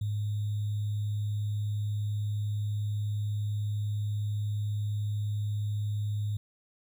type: tone with sample-and-hold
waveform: sine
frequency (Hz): 104.3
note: G#2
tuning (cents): +8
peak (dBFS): -28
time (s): 0.01-6.37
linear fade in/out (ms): 5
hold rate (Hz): 3675
effects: none